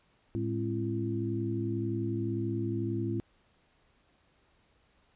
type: tone cluster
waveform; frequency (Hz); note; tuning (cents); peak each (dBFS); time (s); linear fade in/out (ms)
sine; 110.5 / 205 / 266.9 / 338.2; A2 / G#3 / C4 / E4; +8 / -22 / +35 / +44; -33 / -38 / -37 / -34; 0.35-3.2; 0
effects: pink hiss -68 dBFS RMS until 5.15 s + resampled to 8000 Hz